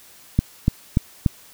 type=click train; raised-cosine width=5 ms; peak=-3 dBFS; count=4; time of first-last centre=0.39-1.262 s; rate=3.44 Hz; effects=white hiss -48 dBFS RMS until 1.53 s